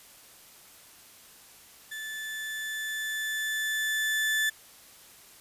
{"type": "tone with level ramp", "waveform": "35% pulse", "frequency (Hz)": 1748, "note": "A6", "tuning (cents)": -12, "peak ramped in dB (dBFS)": [-34, -22], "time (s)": [1.91, 4.5], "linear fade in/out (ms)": 10, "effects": ["white hiss -53 dBFS RMS until 5.4 s", "resampled to 32000 Hz"]}